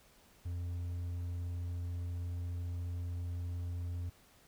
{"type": "tone", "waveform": "triangle", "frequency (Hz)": 87.31, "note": "F2", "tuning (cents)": 0, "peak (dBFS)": -34, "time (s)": [0.45, 4.1], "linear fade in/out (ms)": 10, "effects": ["pink hiss -64 dBFS RMS until 4.47 s"]}